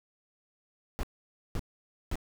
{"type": "noise bursts", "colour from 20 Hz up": "brown", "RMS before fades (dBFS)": -31, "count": 3, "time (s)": [0.99, 2.156], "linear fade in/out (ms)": 0, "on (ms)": 42, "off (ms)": 520, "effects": []}